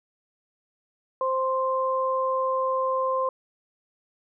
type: tone pair together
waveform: sine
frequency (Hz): 523.3 / 1046.6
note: C5 / C6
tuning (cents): 0 / 0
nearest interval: octave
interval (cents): 1200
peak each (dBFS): -25 / -25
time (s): 1.21-3.29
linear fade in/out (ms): 2
effects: none